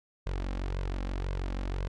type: tone with flanger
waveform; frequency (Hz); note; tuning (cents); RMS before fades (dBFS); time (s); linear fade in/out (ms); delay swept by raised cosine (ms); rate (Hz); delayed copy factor
sawtooth; 46.25; F#1; 0; -33; 0.26-1.88; 10; 1.9 to 3.8; 1.9; +0.6
effects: low-pass 5000 Hz 12 dB/octave